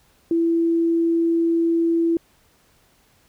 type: tone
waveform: sine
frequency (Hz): 333.5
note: E4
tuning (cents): +20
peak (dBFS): -16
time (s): 0.31-2.17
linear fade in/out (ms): 2
effects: pink hiss -59 dBFS RMS until 3.28 s